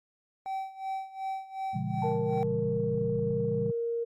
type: tone with tremolo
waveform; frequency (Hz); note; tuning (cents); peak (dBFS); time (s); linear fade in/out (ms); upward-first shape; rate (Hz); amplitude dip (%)
triangle; 770; G5; -31; -28; 0.46-2.43; 0; sine; 2.7; 85
type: chord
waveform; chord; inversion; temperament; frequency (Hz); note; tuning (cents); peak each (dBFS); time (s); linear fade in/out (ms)
sine; A# diminished seventh; none; just; 116.54 / 139.85 / 167.82 / 201.4; A#2 / C#3 / E3 / G3; 0 / +16 / +31 / +47; -35; 1.73-3.72; 20
type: tone with exponential decay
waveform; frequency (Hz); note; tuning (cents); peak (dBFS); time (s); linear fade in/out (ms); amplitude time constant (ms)
sine; 875; A5; -10; -32; 2.02-2.85; 5; 180
type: tone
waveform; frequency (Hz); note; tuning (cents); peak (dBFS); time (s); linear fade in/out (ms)
sine; 466.2; A#4; 0; -28; 2.03-4.05; 20
effects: tanh soft clip ceiling -14 dBFS + Opus 48 kbps